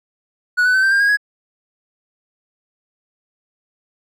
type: tone with pitch steps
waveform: triangle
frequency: 1468 / 1499.7 / 1532.1 / 1565.2 / 1599 / 1633.6 / 1668.8 Hz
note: F#6 / F#6 / G6 / G6 / G6 / G#6 / G#6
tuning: -14 / +23 / -40 / -3 / +34 / -29 / +8 cents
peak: -10 dBFS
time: 0.57-1.172 s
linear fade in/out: 20 ms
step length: 86 ms
effects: none